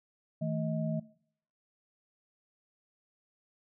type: tone cluster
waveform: sine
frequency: 159.4 / 221.4 / 631 Hz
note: D#3 / A3 / D#5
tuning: +42 / +11 / +24 cents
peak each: -32 / -36 / -38 dBFS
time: 0.41-1 s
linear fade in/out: 10 ms
effects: noise-tail reverb RT60 0.6 s tail -20 dB re dry